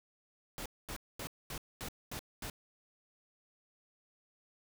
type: noise bursts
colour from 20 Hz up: pink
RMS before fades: -42 dBFS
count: 7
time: 0.58-2.499 s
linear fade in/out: 0 ms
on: 77 ms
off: 230 ms
effects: none